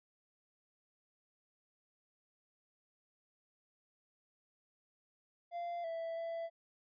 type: tone with pitch steps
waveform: triangle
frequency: 691 / 661 / 666 Hz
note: F5 / E5 / E5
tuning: -19 / +5 / +18 cents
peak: -36 dBFS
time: 5.51-6.5 s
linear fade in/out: 50 ms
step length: 330 ms
effects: resampled to 11025 Hz